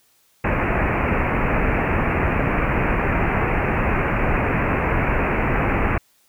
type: low-pass noise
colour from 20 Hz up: pink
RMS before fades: -20 dBFS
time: 0.44-5.98 s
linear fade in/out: 5 ms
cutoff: 2600 Hz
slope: 96 dB/octave
effects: white hiss -60 dBFS RMS until 6.28 s